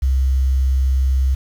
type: tone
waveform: sine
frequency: 66 Hz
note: C2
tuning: 16 cents sharp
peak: -12 dBFS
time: 0.02-1.35 s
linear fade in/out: 10 ms
effects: tanh soft clip ceiling -9 dBFS + 7-bit